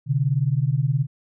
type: beating tone pair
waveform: sine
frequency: 127.8 / 146.8 Hz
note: C3 / D3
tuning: -40 / 0 cents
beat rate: 19 Hz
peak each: -21 dBFS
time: 0.06-1.07 s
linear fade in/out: 50 ms
effects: none

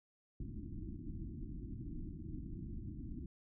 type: low-pass noise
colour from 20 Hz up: pink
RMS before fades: -45 dBFS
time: 0.4-3.26 s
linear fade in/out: 2 ms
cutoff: 340 Hz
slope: 96 dB/octave
effects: none

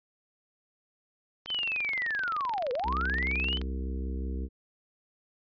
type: click train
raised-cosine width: 0.2 ms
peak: -21 dBFS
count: 51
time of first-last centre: 1.46-3.615 s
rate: 23.2 Hz
type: linear two-way sweep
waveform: sine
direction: down then up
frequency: 3136 to 466.2 to 3136 Hz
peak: -28 dBFS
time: 1.47-3.6 s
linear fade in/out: 50 ms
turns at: 2.72 s
type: harmonic tone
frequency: 65.41 Hz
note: C2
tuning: in tune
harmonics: 1 / 3 / 4 / 5 / 6 / 7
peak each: -31 / -41 / -43 / -45 / -47 / -48 dBFS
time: 2.83-4.49 s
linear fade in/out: 50 ms
effects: resampled to 11025 Hz

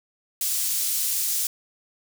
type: high-pass noise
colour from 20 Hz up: pink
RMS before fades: -25 dBFS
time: 0.41-1.47 s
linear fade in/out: 2 ms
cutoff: 7000 Hz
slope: 12 dB/octave
effects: none

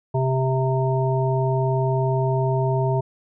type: harmonic tone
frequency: 131.4 Hz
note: C3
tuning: 8 cents sharp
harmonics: 1 / 3 / 5 / 7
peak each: -20 / -25 / -27 / -28 dBFS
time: 0.14-3.01 s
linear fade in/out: 10 ms
effects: none

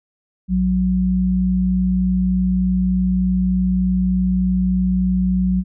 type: tone pair together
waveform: sine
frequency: 61.67 / 185 Hz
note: B1 / F#3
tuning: -2 / 0 cents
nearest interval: octave + perfect fifth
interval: 1902 cents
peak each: -22 / -15 dBFS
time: 0.48-5.64 s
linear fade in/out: 50 ms
effects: none

